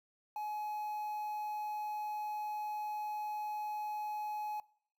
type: tone with quantisation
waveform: triangle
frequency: 845 Hz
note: G#5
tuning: 30 cents sharp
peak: -35 dBFS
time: 0.36-4.6 s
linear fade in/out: 2 ms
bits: 10
effects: noise-tail reverb RT60 0.6 s tail -22 dB re dry